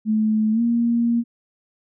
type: tone with pitch glide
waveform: sine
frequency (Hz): 216.6 to 234.8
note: A3 to A#3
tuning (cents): -27 to +13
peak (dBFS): -16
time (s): 0.05-1.24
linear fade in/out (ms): 50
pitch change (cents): +140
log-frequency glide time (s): 0.52-0.61
effects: none